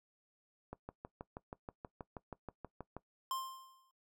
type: click train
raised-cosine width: 1 ms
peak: -30 dBFS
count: 15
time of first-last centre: 0.73-2.966 s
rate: 6.26 Hz
type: tone with exponential decay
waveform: square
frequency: 1052 Hz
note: C6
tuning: 9 cents sharp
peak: -35 dBFS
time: 3.31-3.91 s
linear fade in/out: 1 ms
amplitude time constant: 130 ms
effects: noise-tail reverb RT60 0.1 s tail -19 dB re dry